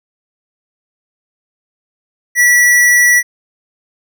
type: tone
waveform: square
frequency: 1948 Hz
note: B6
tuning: 24 cents flat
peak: -7 dBFS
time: 2.35-3.23 s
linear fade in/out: 50 ms
effects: none